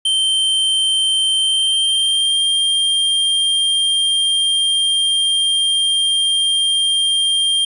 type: tone with pitch glide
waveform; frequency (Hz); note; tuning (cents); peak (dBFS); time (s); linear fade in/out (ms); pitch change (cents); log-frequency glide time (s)
square; 3120 to 3193; G7 to G7; -9 to +31; -14; 0.05-7.65; 5; +40; 1.4-2.4
effects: resampled to 24000 Hz + 8-bit